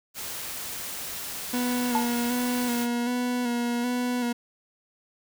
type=noise; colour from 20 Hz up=white; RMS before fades=-35 dBFS; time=0.14-2.88 s; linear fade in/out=50 ms
type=tone with vibrato; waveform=40% pulse; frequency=242.8 Hz; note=B3; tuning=29 cents flat; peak=-24 dBFS; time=1.53-4.33 s; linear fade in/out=10 ms; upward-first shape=square; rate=1.3 Hz; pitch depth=26 cents each way
type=tone with exponential decay; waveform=sine; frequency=880 Hz; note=A5; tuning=in tune; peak=-19 dBFS; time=1.95-2.16 s; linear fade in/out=1 ms; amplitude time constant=44 ms
effects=none